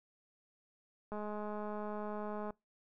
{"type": "click train", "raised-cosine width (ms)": 1, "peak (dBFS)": -29, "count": 292, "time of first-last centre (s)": [1.12, 2.506], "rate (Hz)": 210, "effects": ["noise-tail reverb RT60 0.2 s tail -24 dB re dry"]}